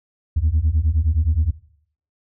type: beating tone pair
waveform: sine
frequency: 73.42 / 83.02 Hz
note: D2 / E2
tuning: 0 / +13 cents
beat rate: 9.6 Hz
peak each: -17 dBFS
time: 0.36-1.51 s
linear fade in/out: 10 ms
effects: noise-tail reverb RT60 0.6 s tail -19 dB re dry + tanh soft clip ceiling -11 dBFS